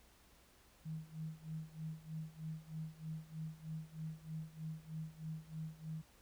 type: tone with tremolo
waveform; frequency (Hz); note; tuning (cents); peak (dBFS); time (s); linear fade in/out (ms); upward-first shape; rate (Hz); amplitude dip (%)
sine; 158.2; D#3; +29; -40; 0.85-6.02; 10; sine; 3.2; 90
effects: added 60 Hz sine -70 dBFS peak until 6.21 s + pink hiss -67 dBFS RMS until 6.21 s